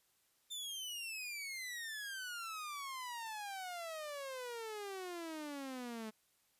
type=exponential sweep; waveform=sawtooth; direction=down; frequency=3596 to 214.2 Hz; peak=-39 dBFS; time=0.5-6.11 s; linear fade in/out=20 ms; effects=white hiss -75 dBFS RMS until 6.59 s + resampled to 32000 Hz